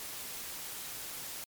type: noise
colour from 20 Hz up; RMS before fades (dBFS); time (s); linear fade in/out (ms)
white; -42; 0-1.44; 0
effects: MP3 96 kbps